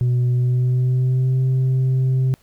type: tone with pitch glide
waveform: sine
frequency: 123.47 to 130.28 Hz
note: B2 to C3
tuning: 0 to -7 cents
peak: -12 dBFS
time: 0.01-2.34 s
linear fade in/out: 0 ms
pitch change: +93 cents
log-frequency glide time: 0.3-1.42 s
effects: tanh soft clip ceiling -14 dBFS + pink hiss -57 dBFS RMS until 2.42 s